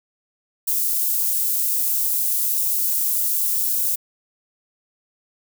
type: high-pass noise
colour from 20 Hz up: white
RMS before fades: -21 dBFS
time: 0.67-3.96 s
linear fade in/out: 10 ms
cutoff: 11000 Hz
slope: 12 dB/octave
effects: none